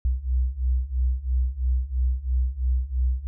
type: beating tone pair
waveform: sine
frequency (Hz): 61.5 / 64.5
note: B1 / C2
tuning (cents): -7 / -24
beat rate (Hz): 3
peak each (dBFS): -25 / -23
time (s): 0.05-3.27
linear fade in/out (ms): 0
effects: none